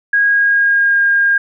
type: tone with pitch glide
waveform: sine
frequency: 1641 to 1615.6 Hz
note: G#6 to G#6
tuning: -21 to -48 cents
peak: -9 dBFS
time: 0.13-1.38 s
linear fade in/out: 5 ms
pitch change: -27 cents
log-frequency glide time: 0.26-1.01 s
effects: none